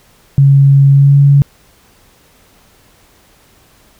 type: tone with pitch glide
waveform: sine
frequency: 138.59 to 140.93 Hz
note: C#3 to C#3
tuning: 0 to +29 cents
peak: -3 dBFS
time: 0.38-1.42 s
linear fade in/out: 0 ms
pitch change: +29 cents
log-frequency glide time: 0.9-1.17 s
effects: pink hiss -48 dBFS RMS until 3.99 s